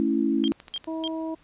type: chord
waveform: sine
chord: A major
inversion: none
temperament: equal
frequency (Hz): 220 / 277.2 / 329.6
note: A3 / C#4 / E4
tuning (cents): 0 / 0 / 0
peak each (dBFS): -26 / -24 / -25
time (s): 0-0.52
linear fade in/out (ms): 0
type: click train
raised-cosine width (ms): 0.2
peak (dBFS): -24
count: 6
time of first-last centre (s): 0.44-0.843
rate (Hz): 12.4
type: tone bursts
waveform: sine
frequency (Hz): 3196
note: G7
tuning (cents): +33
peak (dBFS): -28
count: 3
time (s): 0.44-1.077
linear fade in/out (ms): 0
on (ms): 39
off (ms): 260
type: harmonic tone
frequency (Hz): 321.7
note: E4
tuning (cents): -42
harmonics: 1 / 2 / 3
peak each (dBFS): -29 / -35 / -39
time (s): 0.87-1.35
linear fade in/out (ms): 10
effects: pink hiss -59 dBFS RMS until 1.43 s + resampled to 8000 Hz